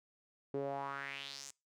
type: tone with band-pass filter sweep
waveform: sawtooth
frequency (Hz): 138.59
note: C#3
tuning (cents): 0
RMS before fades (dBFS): -42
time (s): 0.54-1.51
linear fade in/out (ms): 0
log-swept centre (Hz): 380 to 7600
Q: 3.7
effects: noise-tail reverb RT60 0.3 s tail -26 dB re dry